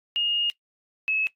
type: tone pair in turn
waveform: sine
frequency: 2848 / 2585 Hz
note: F7 / E7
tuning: +33 / -34 cents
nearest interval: major second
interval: 167 cents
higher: first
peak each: -22 dBFS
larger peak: neither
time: 0.16-0.5 / 1.08-1.27 s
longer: first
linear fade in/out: 0 ms
effects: noise-tail reverb RT60 0.1 s tail -17 dB re dry + AAC 48 kbps